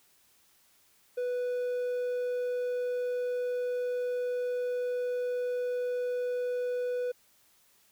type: tone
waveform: triangle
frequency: 493.9 Hz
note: B4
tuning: in tune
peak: -27 dBFS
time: 1.17-7.12 s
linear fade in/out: 10 ms
effects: white hiss -65 dBFS RMS until 7.91 s